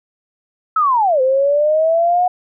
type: linear two-way sweep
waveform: sine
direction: down then up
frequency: 1318.5 to 511 to 731 Hz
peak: -11 dBFS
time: 0.76-2.28 s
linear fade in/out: 5 ms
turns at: 1.21 s
effects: none